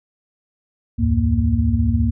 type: tone cluster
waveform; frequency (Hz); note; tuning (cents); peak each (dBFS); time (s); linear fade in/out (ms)
sine; 70.4 / 84.8 / 104.4 / 232.2; C#2 / E2 / G#2 / A#3; +27 / +50 / +10 / -7; -20; 0.98-2.11; 20
effects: none